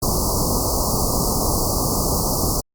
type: band-stop noise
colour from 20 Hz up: pink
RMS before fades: -20 dBFS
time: 0.02-2.61 s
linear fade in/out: 10 ms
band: 1200 to 4500 Hz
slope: 96 dB/octave
effects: Opus 48 kbps